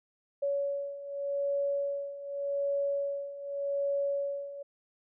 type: beating tone pair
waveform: sine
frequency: 562 / 562.85 Hz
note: C#5 / C#5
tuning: +24 / +26 cents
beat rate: 0.85 Hz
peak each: -35 / -31 dBFS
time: 0.42-4.63 s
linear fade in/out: 10 ms
effects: none